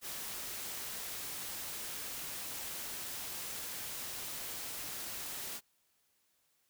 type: noise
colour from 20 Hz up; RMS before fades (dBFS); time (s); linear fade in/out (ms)
white; -42; 0.01-5.61; 50
effects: white hiss -75 dBFS RMS until 6.69 s